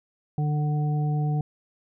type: harmonic tone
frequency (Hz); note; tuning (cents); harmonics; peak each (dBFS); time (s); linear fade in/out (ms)
149.2; D3; +28; 1 / 2 / 3 / 5; -22 / -38 / -39 / -36; 0.38-1.41; 2
effects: none